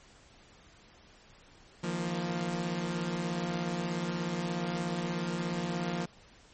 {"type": "chord", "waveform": "sawtooth", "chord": "Eb suspended second", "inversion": "none", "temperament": "equal with one note detuned", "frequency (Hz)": [157.83, 174.61, 233.1], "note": ["Eb3", "F3", "Bb3"], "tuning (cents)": [25, 0, 0], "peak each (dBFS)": [-35, -29, -35], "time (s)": [1.83, 6.06], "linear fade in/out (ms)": 10, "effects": ["pink hiss -58 dBFS RMS until 6.53 s", "MP3 32 kbps"]}